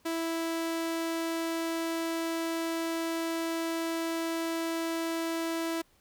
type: tone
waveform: sawtooth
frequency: 329.6 Hz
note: E4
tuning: in tune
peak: -26 dBFS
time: 0.05-5.82 s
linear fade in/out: 10 ms
effects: pink hiss -66 dBFS RMS until 6 s